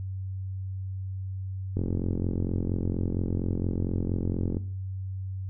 click train, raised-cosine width 3 ms, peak -16 dBFS, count 125, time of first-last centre 1.77-4.569 s, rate 44.3 Hz, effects noise-tail reverb RT60 0.5 s tail -17 dB re dry + added 95 Hz sine -31 dBFS peak until 5.49 s

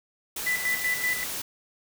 white noise, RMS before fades -33 dBFS, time 0.36-1.42 s, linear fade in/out 5 ms
sine tone with tremolo, 1989 Hz, B6, 12 cents sharp, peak -23 dBFS, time 0.46-1.24 s, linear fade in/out 10 ms, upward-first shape square, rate 5.2 Hz, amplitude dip 65%
effects none

